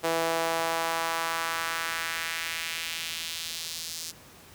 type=tone with high-pass filter sweep; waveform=sawtooth; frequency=164.81 Hz; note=E3; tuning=in tune; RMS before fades=-31 dBFS; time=0.03-4.12 s; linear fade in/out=20 ms; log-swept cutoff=510 to 5300 Hz; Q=1.5; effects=pink hiss -51 dBFS RMS until 4.54 s + high-pass 60 Hz 12 dB/octave